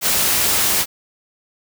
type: noise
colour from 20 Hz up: white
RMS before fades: -17 dBFS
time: 0.01-0.86 s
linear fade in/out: 50 ms
effects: none